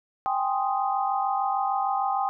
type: chord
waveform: sine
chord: Ab major seventh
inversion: third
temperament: equal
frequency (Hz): 784 / 830.6 / 1046.5 / 1244.5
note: G5 / Ab5 / C6 / Eb6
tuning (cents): 0 / 0 / 0 / 0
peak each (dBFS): -25 / -31 / -31 / -31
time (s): 0.26-2.29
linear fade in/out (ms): 0
effects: none